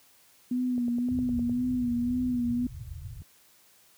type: tone with vibrato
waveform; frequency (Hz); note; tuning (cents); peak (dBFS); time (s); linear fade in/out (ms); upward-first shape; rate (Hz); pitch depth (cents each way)
sine; 245.4; B3; -11; -25; 0.51-2.67; 5; sine; 1.9; 46
type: click train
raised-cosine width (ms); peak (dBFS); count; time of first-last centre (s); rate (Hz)
2; -29; 8; 0.78-1.496; 9.78
type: low-pass noise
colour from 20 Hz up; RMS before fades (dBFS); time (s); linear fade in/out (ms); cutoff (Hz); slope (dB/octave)
pink; -37; 1.11-3.22; 2; 140; 96
effects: white hiss -60 dBFS RMS until 3.97 s + high-pass 60 Hz 12 dB/octave